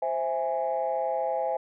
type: chord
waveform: sine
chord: C augmented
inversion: none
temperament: equal with one note detuned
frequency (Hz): 523.3 / 659.3 / 827.3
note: C5 / E5 / G#5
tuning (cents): 0 / 0 / -7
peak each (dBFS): -29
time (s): 0.02-1.57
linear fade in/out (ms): 5
effects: tanh soft clip ceiling -18 dBFS